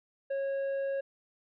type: tone with tanh clipping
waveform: sine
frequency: 548 Hz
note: C#5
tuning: 20 cents flat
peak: -31 dBFS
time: 0.3-1.01 s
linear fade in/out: 10 ms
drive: 6 dB
effects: none